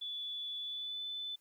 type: tone with pitch glide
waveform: sine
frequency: 3448 to 3510 Hz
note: A7 to A7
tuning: -36 to -5 cents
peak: -38 dBFS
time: 0.01-1.36 s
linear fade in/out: 10 ms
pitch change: +31 cents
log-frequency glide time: 0.6-1.05 s
effects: white hiss -74 dBFS RMS until 1.4 s